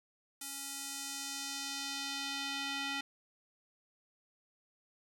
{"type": "tone with band-pass filter sweep", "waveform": "square", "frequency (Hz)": 277.2, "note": "C#4", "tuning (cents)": 0, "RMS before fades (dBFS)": -40, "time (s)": [0.41, 3.01], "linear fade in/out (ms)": 5, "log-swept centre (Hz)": [9800, 2800], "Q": 1.2, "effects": []}